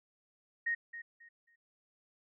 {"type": "tone with echo", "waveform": "sine", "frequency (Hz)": 1864.7, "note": "A#6", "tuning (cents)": 0, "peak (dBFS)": -30, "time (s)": [0.66, 0.75], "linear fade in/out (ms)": 10, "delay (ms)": 270, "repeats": 3, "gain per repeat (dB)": -12, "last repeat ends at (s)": 1.56, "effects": []}